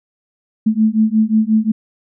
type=beating tone pair; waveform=sine; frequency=215.6 / 221.2 Hz; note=A3 / A3; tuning=-35 / +9 cents; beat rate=5.6 Hz; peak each=-14 / -14 dBFS; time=0.66-1.72 s; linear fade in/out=10 ms; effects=none